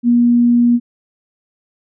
sine tone, 239.4 Hz, A#3, 46 cents sharp, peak -8 dBFS, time 0.03-0.8 s, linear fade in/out 50 ms, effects none

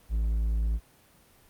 triangle tone, 55 Hz, A1, in tune, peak -22 dBFS, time 0.09-0.8 s, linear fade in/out 50 ms, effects pink hiss -59 dBFS RMS until 1.49 s + Opus 32 kbps

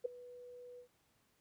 sine tone with ADSR envelope, 491.6 Hz, B4, 8 cents flat, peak -30 dBFS, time 0.04-0.88 s, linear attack 15 ms, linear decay 8 ms, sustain -20 dB, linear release 94 ms, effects pink hiss -75 dBFS RMS until 1.4 s + high-pass 60 Hz 12 dB/octave

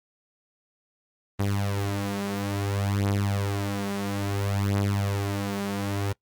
sawtooth beating tone pair, 99.8 / 100.39 Hz, G2 / G2, +32 / +42 cents, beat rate 0.59 Hz, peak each -25 / -23 dBFS, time 1.39-6.13 s, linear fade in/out 10 ms, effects noise-tail reverb RT60 0.1 s tail -23 dB re dry + Opus 32 kbps

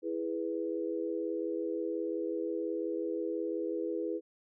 sine chord, E major, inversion none, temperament equal, 329.6 / 415.3 / 493.9 Hz, E4 / G#4 / B4, 0 / 0 / 0 cents, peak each -35 / -37 / -37 dBFS, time 0.02-4.21 s, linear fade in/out 50 ms, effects none

